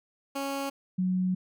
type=tone pair in turn; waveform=15% pulse / sine; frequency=276 / 184.21 Hz; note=C#4 / F#3; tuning=-7 / -7 cents; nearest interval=perfect fifth; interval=700 cents; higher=first; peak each=-24 dBFS; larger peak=neither; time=0.35-0.7 / 0.98-1.35 s; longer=second; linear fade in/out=10 ms; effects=none